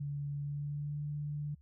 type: tone with pitch glide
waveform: sine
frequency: 143.5 to 147.28 Hz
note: D3 to D3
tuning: -40 to +5 cents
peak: -35 dBFS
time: 0-1.55 s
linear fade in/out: 10 ms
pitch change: +45 cents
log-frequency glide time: 0.36-1.02 s
effects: added 72 Hz sine -58 dBFS peak until 1.61 s